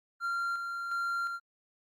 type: tone with tremolo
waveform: triangle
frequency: 1383 Hz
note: F6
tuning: 17 cents flat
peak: -28 dBFS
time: 0.2-1.4 s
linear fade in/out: 50 ms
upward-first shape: square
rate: 1.4 Hz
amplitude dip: 40%
effects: Opus 48 kbps